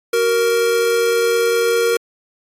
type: tone pair together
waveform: square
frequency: 376.3 / 466.2 Hz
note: F#4 / A#4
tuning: +29 / 0 cents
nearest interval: major third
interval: 371 cents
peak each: -23 / -15 dBFS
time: 0.13-1.97 s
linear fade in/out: 5 ms
effects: AAC 48 kbps